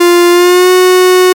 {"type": "tone with pitch glide", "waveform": "45% pulse", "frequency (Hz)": [349.2, 367], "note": ["F4", "F#4"], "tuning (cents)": [0, -14], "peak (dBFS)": -3, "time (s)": [0, 1.33], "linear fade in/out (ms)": 10, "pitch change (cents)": 86, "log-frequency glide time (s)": [0.31, 0.71], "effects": ["MP3 96 kbps"]}